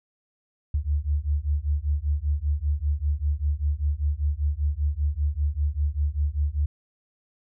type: beating tone pair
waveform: sine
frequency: 71 / 76.1 Hz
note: C#2 / D#2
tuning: +42 / -38 cents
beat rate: 5.1 Hz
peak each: -25 dBFS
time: 0.74-6.66 s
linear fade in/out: 5 ms
effects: none